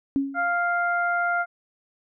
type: tone with exponential decay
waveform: sine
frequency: 275.4 Hz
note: C#4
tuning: 11 cents flat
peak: -17 dBFS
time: 0.16-0.57 s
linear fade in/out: 0 ms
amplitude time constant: 87 ms
type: harmonic tone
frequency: 698.5 Hz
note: F5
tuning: in tune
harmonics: 1 / 2 / 3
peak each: -25 / -23 / -37 dBFS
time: 0.34-1.46 s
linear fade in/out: 50 ms
effects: none